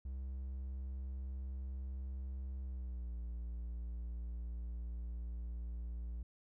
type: tone with pitch glide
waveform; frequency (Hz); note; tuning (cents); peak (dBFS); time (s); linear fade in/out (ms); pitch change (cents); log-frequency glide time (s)
triangle; 65.41 to 58.61; C2 to A#1; 0 to +10; -38; 0.05-6.23; 5; -190; 2.61-3.16
effects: none